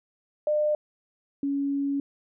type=tone pair in turn; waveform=sine; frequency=602 / 279.9 Hz; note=D5 / C#4; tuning=+43 / +17 cents; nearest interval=octave + minor second; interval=1326 cents; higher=first; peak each=-21 / -24 dBFS; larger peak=first; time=0.47-0.75 / 1.43-2 s; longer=second; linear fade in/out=2 ms; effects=none